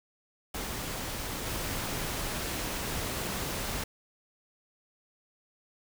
pink noise with level steps, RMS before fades -36 / -34 dBFS, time 0.54-3.84 s, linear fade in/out 5 ms, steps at 1.45 s, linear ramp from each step 20 ms, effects none

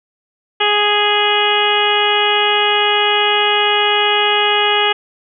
harmonic tone, 415.3 Hz, G#4, in tune, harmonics 1 / 2 / 3 / 4 / 5 / 6 / 7 / 8, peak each -19 / -18 / -21 / -22 / -22 / -22 / -17 / -22 dBFS, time 0.6-4.93 s, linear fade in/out 10 ms, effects none

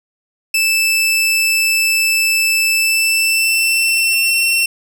sawtooth tone with pitch glide, 2637 to 2710 Hz, E7 to E7, 0 to +47 cents, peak -9 dBFS, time 0.54-4.66 s, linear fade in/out 5 ms, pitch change +47 cents, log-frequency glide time 2.74-4.42 s, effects none

